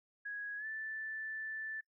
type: tone with pitch glide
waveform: sine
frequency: 1661.2 to 1759 Hz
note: G#6 to A6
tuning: 0 to -1 cents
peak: -39 dBFS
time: 0.25-1.81 s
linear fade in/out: 10 ms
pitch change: +99 cents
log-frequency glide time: 0.57-0.66 s
effects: noise-tail reverb RT60 0.1 s tail -22 dB re dry